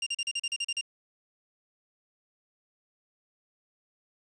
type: tone bursts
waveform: sawtooth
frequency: 2794 Hz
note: F7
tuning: in tune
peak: -25 dBFS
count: 10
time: 0.02-0.812 s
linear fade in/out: 5 ms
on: 45 ms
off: 38 ms
effects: resampled to 22050 Hz + 9-bit